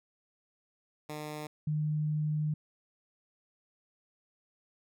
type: tone pair in turn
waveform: 10% pulse / sine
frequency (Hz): 151.3 / 152.09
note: D#3 / D#3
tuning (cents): -48 / -39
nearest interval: unison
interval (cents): 9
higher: second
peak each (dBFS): -30 / -28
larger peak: second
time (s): 1.09-1.47 / 1.67-2.54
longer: second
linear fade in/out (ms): 5
effects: none